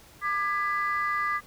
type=chord; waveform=sine; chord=G# diminished; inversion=second; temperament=just; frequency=1196.1 / 1661.2 / 1993.5 Hz; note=D6 / G#6 / B6; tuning=+31 / 0 / +16 cents; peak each=-26 / -32 / -30 dBFS; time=0.21-1.41 s; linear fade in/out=50 ms; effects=tanh soft clip ceiling -18 dBFS + pink hiss -53 dBFS RMS until 1.46 s